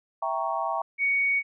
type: chord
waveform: sine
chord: E diminished seventh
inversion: none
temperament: equal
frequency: 659.3 / 784 / 932.3 / 1108.7 Hz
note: E5 / G5 / Bb5 / Db6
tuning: 0 / 0 / 0 / 0 cents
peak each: -31 dBFS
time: 0.22-0.82 s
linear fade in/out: 5 ms
type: tone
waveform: sine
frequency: 2235 Hz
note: C#7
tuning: 14 cents sharp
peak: -21 dBFS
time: 0.98-1.43 s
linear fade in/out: 50 ms
effects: none